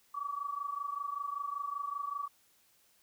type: tone pair together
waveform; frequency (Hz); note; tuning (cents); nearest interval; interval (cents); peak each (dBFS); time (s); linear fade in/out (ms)
sine; 1135.8 / 1161; C#6 / D6; +42 / -20; unison; 38; -37 / -39; 0.14-2.28; 10
effects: white hiss -68 dBFS RMS until 3.02 s